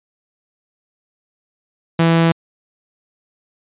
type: tone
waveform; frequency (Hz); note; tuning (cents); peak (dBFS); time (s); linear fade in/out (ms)
sawtooth; 165.6; E3; +8; -7; 1.99-2.32; 5
effects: resampled to 8000 Hz